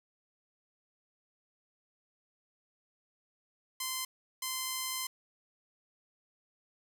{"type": "tone bursts at uneven times", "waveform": "5% pulse", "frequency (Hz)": 1036, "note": "C6", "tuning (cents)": -17, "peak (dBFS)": -22, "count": 2, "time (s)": [[3.8, 4.05], [4.42, 5.07]], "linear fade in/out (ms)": 5, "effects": []}